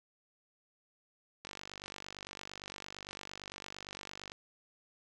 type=click train; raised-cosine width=0.2 ms; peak=-26 dBFS; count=141; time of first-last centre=1.45-4.319 s; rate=48.8 Hz; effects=none